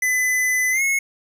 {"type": "tone with pitch glide", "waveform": "square", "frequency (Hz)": [2010, 2179], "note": ["B6", "C#7"], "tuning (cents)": [30, -30], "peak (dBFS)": -18, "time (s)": [0.02, 0.99], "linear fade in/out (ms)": 5, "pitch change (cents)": 140, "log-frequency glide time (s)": [0.71, 0.82], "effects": []}